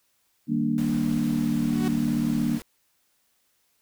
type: chord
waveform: sine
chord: Eb major seventh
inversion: none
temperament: equal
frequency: 155.56 / 196 / 233.1 / 293.7 Hz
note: Eb3 / G3 / Bb3 / D4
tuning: 0 / 0 / 0 / 0 cents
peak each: -30 / -30 / -24 / -28 dBFS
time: 0.47-2.6 s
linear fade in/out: 50 ms
type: noise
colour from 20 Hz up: pink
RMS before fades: -41 dBFS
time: 0.78-2.62 s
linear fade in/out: 0 ms
type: tone with exponential growth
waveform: sawtooth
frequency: 372.6 Hz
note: F#4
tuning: 12 cents sharp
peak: -24 dBFS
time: 1.54-1.88 s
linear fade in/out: 1 ms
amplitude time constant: 73 ms
effects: white hiss -69 dBFS RMS until 3.81 s